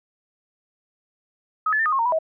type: tone with pitch steps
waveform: sine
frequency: 1268 / 1727 / 1795 / 1237 / 1078 / 921 / 982 / 639 Hz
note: D#6 / A6 / A6 / D#6 / C#6 / A#5 / B5 / D#5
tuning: +32 / -33 / +34 / -10 / -49 / -21 / -10 / +46 cents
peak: -18 dBFS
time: 1.66-2.188 s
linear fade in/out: 5 ms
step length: 66 ms
effects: none